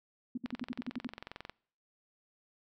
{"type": "tone bursts", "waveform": "sine", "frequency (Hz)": 246.9, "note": "B3", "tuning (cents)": 0, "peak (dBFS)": -33, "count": 9, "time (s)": [0.35, 1.072], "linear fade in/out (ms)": 5, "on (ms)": 26, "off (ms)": 61}
{"type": "click train", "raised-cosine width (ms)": 0.3, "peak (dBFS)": -26, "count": 24, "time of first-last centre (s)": [0.46, 1.496], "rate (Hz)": 22.2}
{"effects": ["noise-tail reverb RT60 0.6 s tail -26 dB re dry"]}